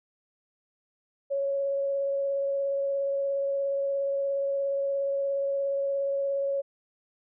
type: tone with vibrato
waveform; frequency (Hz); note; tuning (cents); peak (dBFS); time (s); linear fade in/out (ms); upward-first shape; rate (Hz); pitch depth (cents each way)
sine; 554.4; C#5; 0; -25; 1.3-6.62; 20; sine; 17; 10
effects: none